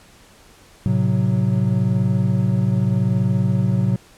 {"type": "chord", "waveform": "triangle", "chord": "F# diminished", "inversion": "first", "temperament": "equal", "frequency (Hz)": [110, 130.81, 185], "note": ["A2", "C3", "F#3"], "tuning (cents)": [0, 0, 0], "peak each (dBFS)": -18, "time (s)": [0.86, 3.96], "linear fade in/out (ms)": 0, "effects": ["pink hiss -49 dBFS RMS until 4.17 s", "low-pass 11000 Hz 12 dB/octave"]}